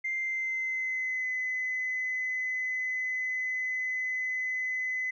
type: tone with pitch glide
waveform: sine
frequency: 2093 to 2022 Hz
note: C7 to B6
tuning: 0 to +40 cents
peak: -28 dBFS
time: 0.04-5.11 s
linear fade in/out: 10 ms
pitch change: -60 cents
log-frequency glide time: 0.16-1.33 s
effects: tanh soft clip ceiling -24 dBFS